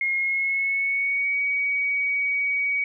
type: tone with pitch glide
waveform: sine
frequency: 2149 to 2258 Hz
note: C7 to C#7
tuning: +46 to +31 cents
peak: -21 dBFS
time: 0.01-2.84 s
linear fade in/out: 2 ms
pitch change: +85 cents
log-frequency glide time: 0.15-1.38 s
effects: none